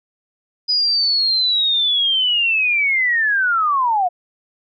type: linear sweep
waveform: sine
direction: down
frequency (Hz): 4978 to 688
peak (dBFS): -14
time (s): 0.68-4.09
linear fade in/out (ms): 20
effects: none